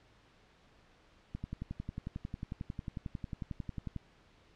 click train, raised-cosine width 5 ms, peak -26 dBFS, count 30, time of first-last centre 1.35-3.963 s, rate 11.1 Hz, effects pink hiss -64 dBFS RMS until 4.55 s + low-pass 4000 Hz 12 dB/octave

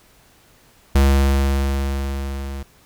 square tone with level ramp, 68.6 Hz, C#2, 17 cents flat, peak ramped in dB -11 to -28 dBFS, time 0.95-2.63 s, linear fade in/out 5 ms, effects pink hiss -53 dBFS RMS until 2.85 s

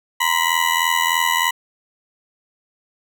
20% pulse ring-modulated tone, 985 Hz, B5, 5 cents flat, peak -8 dBFS, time 0.2-1.51 s, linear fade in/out 10 ms, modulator 41.6 Hz, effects none

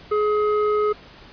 square tone with low-pass filter, 421.4 Hz, G#4, 25 cents sharp, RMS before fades -20 dBFS, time 0.11-0.93 s, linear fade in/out 10 ms, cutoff 1200 Hz, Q 1.8, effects pink hiss -45 dBFS RMS until 1.32 s + resampled to 11025 Hz

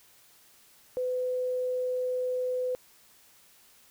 sine tone, 504 Hz, B4, 35 cents sharp, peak -27 dBFS, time 0.97-2.75 s, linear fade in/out 0 ms, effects white hiss -59 dBFS RMS until 3.9 s

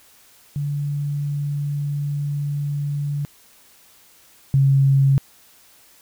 sine tone pair in turn, 144.3 / 136.85 Hz, D3 / C#3, -30 / -22 cents, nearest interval minor second, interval 92 cents, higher first, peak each -21 / -12 dBFS, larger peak second, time 0.56-3.25 / 4.54-5.18 s, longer first, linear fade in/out 0 ms, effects white hiss -52 dBFS RMS until 6.01 s

